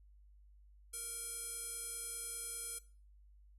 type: tone with band-pass filter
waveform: square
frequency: 465 Hz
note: A#4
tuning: 4 cents flat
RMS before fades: -44 dBFS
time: 0.93-2.79 s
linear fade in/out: 10 ms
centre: 10000 Hz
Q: 4
effects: noise-tail reverb RT60 0.4 s tail -19 dB re dry + added 50 Hz sine -59 dBFS peak until 3.58 s